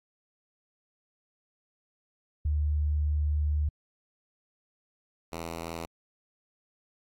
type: tone pair in turn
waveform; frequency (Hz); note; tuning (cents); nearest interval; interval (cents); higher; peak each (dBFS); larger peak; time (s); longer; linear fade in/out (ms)
sine / 5% pulse; 74.6 / 83.16; D2 / E2; +28 / +16; major second; 188; second; -24; neither; 2.45-3.69 / 5.32-5.86; first; 5
effects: AAC 64 kbps